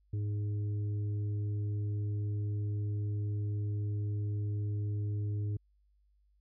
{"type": "harmonic tone", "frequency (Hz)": 103.83, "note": "G#2", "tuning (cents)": 0, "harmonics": [1, 3, 4], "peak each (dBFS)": [-31, -47, -51], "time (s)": [0.13, 5.57], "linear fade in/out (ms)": 5, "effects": ["added 50 Hz sine -66 dBFS peak until 6.4 s"]}